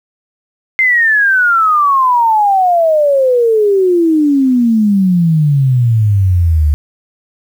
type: exponential sweep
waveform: sine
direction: down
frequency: 2103 to 72 Hz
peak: -7 dBFS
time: 0.79-6.74 s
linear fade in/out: 0 ms
effects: 7-bit